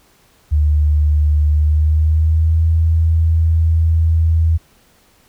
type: tone with pitch glide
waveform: sine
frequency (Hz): 75 to 81.32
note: D2 to E2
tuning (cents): +37 to -23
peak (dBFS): -10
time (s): 0.51-4.58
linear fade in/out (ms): 20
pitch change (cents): +140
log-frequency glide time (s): 1.49-2.65
effects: pink hiss -53 dBFS RMS until 5.28 s